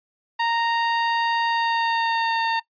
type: tone with pitch glide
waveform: sawtooth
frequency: 928 to 911.5 Hz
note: A#5 to A#5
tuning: -8 to -39 cents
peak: -16 dBFS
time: 0.39-2.6 s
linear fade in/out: 10 ms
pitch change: -31 cents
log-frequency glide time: 1.47-2.43 s
effects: noise-tail reverb RT60 0.1 s tail -19 dB re dry + resampled to 11025 Hz